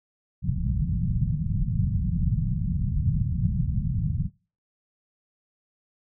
white low-pass noise, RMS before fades -25 dBFS, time 0.42-4.3 s, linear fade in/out 50 ms, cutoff 180 Hz, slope 48 dB/octave, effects noise-tail reverb RT60 0.4 s tail -26 dB re dry

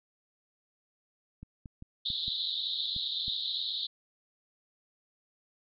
clicks, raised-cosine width 5 ms, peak -32 dBFS, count 7, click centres 1.43 / 1.658 / 1.824 / 2.103 / 2.281 / 2.964 / 3.281 s
white band-pass noise, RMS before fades -34 dBFS, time 2.05-3.87 s, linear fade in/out 10 ms, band 3500 to 4100 Hz, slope 96 dB/octave
effects none

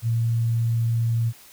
sine tone, 115.6 Hz, A#2, 14 cents flat, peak -19 dBFS, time 0.02-1.33 s, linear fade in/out 50 ms, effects white hiss -49 dBFS RMS until 1.52 s

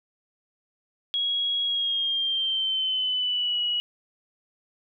sine tone with pitch glide, 3313 to 2918 Hz, G#7 to F#7, -5 to -25 cents, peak -23 dBFS, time 1.14-3.8 s, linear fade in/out 0 ms, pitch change -220 cents, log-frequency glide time 1.65-3.61 s, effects none

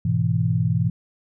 sine chord, E major, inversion first, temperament equal, 103.83 / 123.47 / 164.81 Hz, G#2 / B2 / E3, 0 / 0 / 0 cents, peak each -23 / -22 / -22 dBFS, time 0.05-0.9 s, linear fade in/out 5 ms, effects none

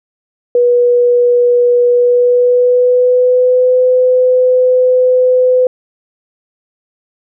sine tone with pitch glide, 486.1 to 505.9 Hz, B4 to B4, -28 to +42 cents, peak -6 dBFS, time 0.55-5.67 s, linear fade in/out 2 ms, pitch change +70 cents, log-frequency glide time 1.88-3.79 s, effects none

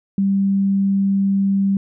sine tone, 196.3 Hz, G3, 3 cents sharp, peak -14 dBFS, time 0.18-1.77 s, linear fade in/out 2 ms, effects none

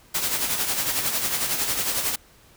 white noise with tremolo, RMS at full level -23 dBFS, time 0.14-2.16 s, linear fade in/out 10 ms, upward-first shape sine, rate 11 Hz, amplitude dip 50%, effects pink hiss -54 dBFS RMS until 2.56 s

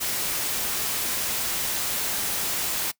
white noise, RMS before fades -27 dBFS, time 0-2.92 s, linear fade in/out 20 ms, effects noise-tail reverb RT60 0.1 s tail -21 dB re dry

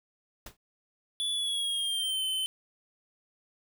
pink noise with exponential decay, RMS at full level -38 dBFS, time 0.46-0.57 s, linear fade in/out 5 ms, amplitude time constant 23 ms
square tone with pitch glide, 3439 to 3064 Hz, A7 to G7, -40 to -40 cents, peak -29 dBFS, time 1.2-2.46 s, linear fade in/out 0 ms, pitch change -200 cents, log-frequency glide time 1.33-2.24 s
effects none

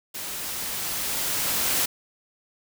white noise with level ramp, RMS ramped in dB -34 to -23 dBFS, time 0.14-1.86 s, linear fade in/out 10 ms, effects none

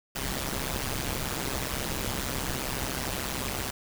pink noise with amplitude modulation, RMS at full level -28 dBFS, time 0.15-3.71 s, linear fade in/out 10 ms, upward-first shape sine, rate 133 Hz, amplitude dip 90%, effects none

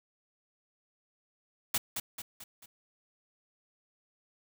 white noise with echo, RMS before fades -29 dBFS, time 1.74-1.78 s, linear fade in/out 5 ms, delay 220 ms, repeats 4, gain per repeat -6 dB, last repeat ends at 2.66 s, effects none

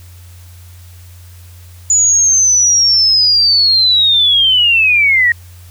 sine linear sweep, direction down, 6960 to 1864.7 Hz, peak -7 dBFS, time 1.9-5.32 s, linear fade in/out 2 ms, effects added 88 Hz sine -34 dBFS peak until 5.7 s + white hiss -45 dBFS RMS until 5.7 s

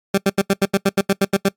20% pulse tone bursts, 196 Hz, G3, in tune, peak -8 dBFS, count 12, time 0.14-1.487 s, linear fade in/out 5 ms, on 38 ms, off 81 ms, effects noise-tail reverb RT60 0.1 s tail -22 dB re dry + AAC 64 kbps

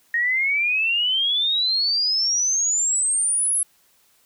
sine exponential sweep, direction up, 1852 to 11000 Hz, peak -18 dBFS, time 0.14-3.63 s, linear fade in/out 2 ms, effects white hiss -60 dBFS RMS until 4.25 s

